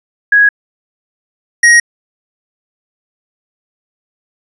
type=tone pair in turn; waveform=sine / square; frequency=1661.2 / 1883.4 Hz; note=G#6 / A#6; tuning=0 / +17 cents; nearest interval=major second; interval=217 cents; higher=second; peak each=-4 dBFS; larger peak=neither; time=0.32-0.49 / 1.63-1.8 s; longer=neither; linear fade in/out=5 ms; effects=resampled to 24000 Hz